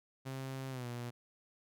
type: tone with pitch glide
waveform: sawtooth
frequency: 133.1 to 120.65 Hz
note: C3 to B2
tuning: +30 to -40 cents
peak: -36 dBFS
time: 0.25-1.11 s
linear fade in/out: 20 ms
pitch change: -170 cents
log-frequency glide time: 0.7-0.87 s
effects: none